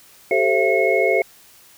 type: tone cluster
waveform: sine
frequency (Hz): 385.4 / 438.9 / 530 / 671 / 2176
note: G4 / A4 / C5 / E5 / C#7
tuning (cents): -29 / -4 / +22 / +31 / -33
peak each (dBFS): -21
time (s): 0.31-1.22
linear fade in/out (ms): 2
effects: white hiss -49 dBFS RMS until 1.77 s